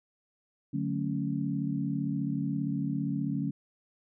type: chord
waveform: sine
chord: D major seventh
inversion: none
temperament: equal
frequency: 146.83 / 185 / 220 / 277.2 Hz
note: D3 / F#3 / A3 / C#4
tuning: 0 / 0 / 0 / 0 cents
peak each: -33 / -35 / -35 / -33 dBFS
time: 0.73-3.51 s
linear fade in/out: 10 ms
effects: none